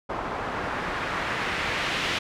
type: noise with low-pass filter sweep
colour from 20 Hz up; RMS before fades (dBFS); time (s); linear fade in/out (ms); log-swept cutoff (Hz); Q
white; -29; 0.09-2.19; 10; 1000 to 2900; 1.2
effects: none